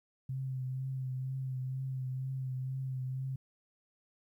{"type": "tone with vibrato", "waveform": "sine", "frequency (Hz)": 130.9, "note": "C3", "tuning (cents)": 1, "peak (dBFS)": -34, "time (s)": [0.29, 3.36], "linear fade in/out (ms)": 5, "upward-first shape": "triangle", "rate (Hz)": 2.1, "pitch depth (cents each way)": 33, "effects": ["12-bit"]}